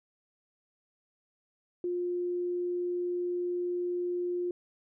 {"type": "tone", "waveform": "sine", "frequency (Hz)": 354.1, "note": "F4", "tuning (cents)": 24, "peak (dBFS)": -29, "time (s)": [1.84, 4.51], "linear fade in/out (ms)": 2, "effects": []}